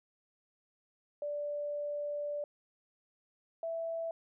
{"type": "tone pair in turn", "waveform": "sine", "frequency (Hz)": [585, 660.6], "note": ["D5", "E5"], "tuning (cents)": [-7, 4], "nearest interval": "major second", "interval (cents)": 211, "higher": "second", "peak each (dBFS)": [-34, -34], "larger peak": "neither", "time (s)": [[1.22, 2.44], [3.63, 4.11]], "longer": "first", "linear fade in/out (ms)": 2, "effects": []}